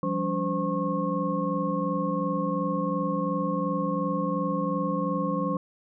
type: tone cluster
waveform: sine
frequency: 171.7 / 194.5 / 284.4 / 516 / 1087 Hz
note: F3 / G3 / C#4 / C5 / C#6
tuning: -29 / -13 / +45 / -24 / -34 cents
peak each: -31 dBFS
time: 0.03-5.57 s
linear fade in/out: 2 ms
effects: none